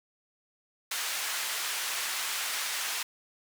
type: band-pass noise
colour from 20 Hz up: pink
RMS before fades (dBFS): -33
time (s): 0.91-3.03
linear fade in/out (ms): 5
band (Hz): 1400 to 15000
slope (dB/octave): 12
effects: none